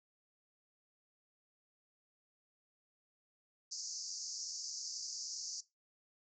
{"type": "band-pass noise", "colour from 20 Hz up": "pink", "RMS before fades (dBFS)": -44, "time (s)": [3.71, 5.61], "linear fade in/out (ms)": 10, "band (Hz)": [4700, 6900], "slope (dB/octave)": 96, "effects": ["noise-tail reverb RT60 0.2 s tail -18 dB re dry"]}